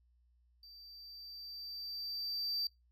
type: tone with level ramp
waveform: triangle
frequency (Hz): 4659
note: D8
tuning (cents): -15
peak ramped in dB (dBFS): -52 to -31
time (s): 0.63-2.67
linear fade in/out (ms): 2
effects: noise-tail reverb RT60 0.2 s tail -25 dB re dry + added 60 Hz sine -67 dBFS peak until 2.91 s